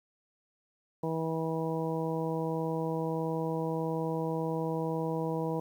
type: harmonic tone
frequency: 161.7 Hz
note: E3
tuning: 33 cents flat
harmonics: 1 / 2 / 3 / 4 / 5 / 6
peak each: -34 / -36 / -34 / -41 / -42 / -40 dBFS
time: 1.03-5.6 s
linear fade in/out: 5 ms
effects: 10-bit